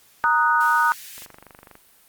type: chord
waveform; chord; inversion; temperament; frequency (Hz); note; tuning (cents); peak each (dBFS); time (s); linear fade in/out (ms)
sine; D# minor; second; equal; 932.3 / 1244.5 / 1480; A#5 / D#6 / F#6; 0 / 0 / 0; -20; 0.24-0.92; 0
type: high-pass noise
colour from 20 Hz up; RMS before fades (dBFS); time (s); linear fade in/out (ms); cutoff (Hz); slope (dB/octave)
white; -40; 0.6-1.26; 10; 1600; 48
type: click train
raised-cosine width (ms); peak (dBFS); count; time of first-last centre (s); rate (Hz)
0.5; -28; 15; 1.18-1.754; 24.4
effects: white hiss -55 dBFS RMS until 2.08 s + Opus 48 kbps